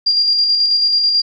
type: tone with tremolo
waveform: sine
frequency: 4785 Hz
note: D8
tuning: 32 cents sharp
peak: -10 dBFS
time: 0.06-1.22 s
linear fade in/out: 10 ms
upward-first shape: square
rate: 9.2 Hz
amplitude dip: 30%
effects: none